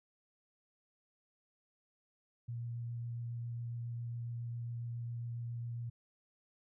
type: tone with vibrato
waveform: sine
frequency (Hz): 118.2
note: A#2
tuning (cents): +24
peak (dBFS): -38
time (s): 2.48-5.9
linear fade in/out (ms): 10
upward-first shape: sine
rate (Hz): 7.3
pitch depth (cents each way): 9
effects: none